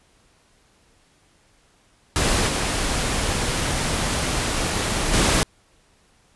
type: noise with level steps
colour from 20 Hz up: pink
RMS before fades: -20 / -23 / -18 dBFS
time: 2.16-5.43 s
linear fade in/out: 0 ms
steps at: 2.47 / 5.12 s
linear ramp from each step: 20 ms
effects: pink hiss -59 dBFS RMS until 6.35 s + resampled to 24000 Hz